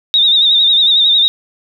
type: tone with vibrato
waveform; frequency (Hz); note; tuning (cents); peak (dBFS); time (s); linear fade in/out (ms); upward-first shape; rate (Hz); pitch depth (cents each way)
sine; 3696; A#7; -16; -7; 0.14-1.28; 0; sine; 11; 65
effects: 8-bit